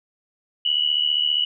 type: tone pair together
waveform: sine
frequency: 2905 / 2980 Hz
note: F#7 / F#7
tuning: -32 / +12 cents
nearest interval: unison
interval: 44 cents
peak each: -21 dBFS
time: 0.65-1.45 s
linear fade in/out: 5 ms
effects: none